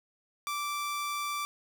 sawtooth tone, 1169 Hz, D6, 8 cents flat, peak -28 dBFS, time 0.47-1.45 s, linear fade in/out 0 ms, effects none

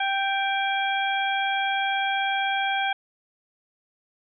harmonic tone with a mistuned harmonic, 784 Hz, G5, in tune, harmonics 1 / 2 / 3 / 4, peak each -25 / -28 / -30 / -31 dBFS, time 0-2.93 s, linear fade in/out 5 ms, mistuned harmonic 4, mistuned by +71 cents, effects none

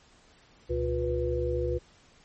sine tone cluster, 68.4 / 119.4 / 355.2 / 491.7 Hz, C#2 / A#2 / F4 / B4, -23 / +42 / +29 / -8 cents, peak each -31 / -36 / -31 / -30 dBFS, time 0.69-1.79 s, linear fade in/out 20 ms, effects pink hiss -59 dBFS RMS until 2.24 s + MP3 32 kbps

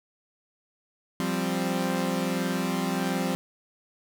sawtooth chord, F suspended second, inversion none, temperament equal, 174.61 / 196 / 261.6 Hz, F3 / G3 / C4, 0 / 0 / 0 cents, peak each -26 dBFS, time 1.2-3.35 s, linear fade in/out 0 ms, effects none

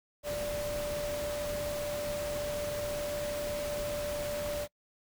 sine tone in noise, 587.3 Hz, D5, in tune, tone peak -33 dBFS, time 0.23-4.68 s, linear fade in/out 50 ms, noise pink, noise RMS -40 dBFS, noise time 0.23-4.68 s, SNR +4 dB, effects noise-tail reverb RT60 0.1 s tail -24 dB re dry

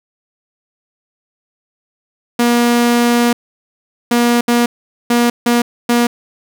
sawtooth tone bursts at uneven times, 238.7 Hz, A#3, 41 cents sharp, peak -6 dBFS, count 6, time 2.39-3.33 / 4.11-4.41 / 4.48-4.66 / 5.1-5.3 / 5.46-5.62 / 5.89-6.07 s, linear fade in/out 5 ms, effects none

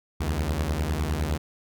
sawtooth beating tone pair, 69.8 / 79.6 Hz, C#2 / D#2, +13 / +40 cents, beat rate 9.8 Hz, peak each -24 / -23 dBFS, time 0.2-1.38 s, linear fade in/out 10 ms, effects none

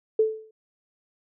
sine tone with exponential decay, 437.8 Hz, A4, 9 cents flat, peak -14 dBFS, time 0.19-0.51 s, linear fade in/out 5 ms, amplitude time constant 69 ms, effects none

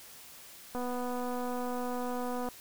click train, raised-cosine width 1 ms, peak -24 dBFS, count 430, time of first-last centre 0.75-2.487 s, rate 247 Hz, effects white hiss -51 dBFS RMS until 2.6 s

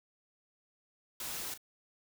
white noise with echo, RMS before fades -40 dBFS, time 1.2-1.54 s, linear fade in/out 2 ms, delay 36 ms, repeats 1, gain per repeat -11 dB, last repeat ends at 1.576 s, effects none

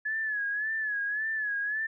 sine tone with vibrato, 1705 Hz, G#6, 45 cents sharp, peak -28 dBFS, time 0.05-1.87 s, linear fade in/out 10 ms, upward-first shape sine, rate 1.8 Hz, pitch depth 75 cents each way, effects none

